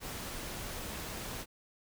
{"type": "noise", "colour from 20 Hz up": "pink", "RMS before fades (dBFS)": -41, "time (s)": [0, 1.46], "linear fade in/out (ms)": 50, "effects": []}